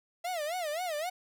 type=tone with vibrato; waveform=45% pulse; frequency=660 Hz; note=E5; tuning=2 cents sharp; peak=-32 dBFS; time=0.24-1.1 s; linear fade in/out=10 ms; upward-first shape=sine; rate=3.8 Hz; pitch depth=200 cents each way; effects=none